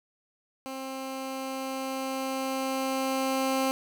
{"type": "tone with level ramp", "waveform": "15% pulse", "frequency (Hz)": 265.3, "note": "C4", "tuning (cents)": 24, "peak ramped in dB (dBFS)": [-29, -18], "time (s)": [0.66, 3.71], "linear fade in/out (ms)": 0, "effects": []}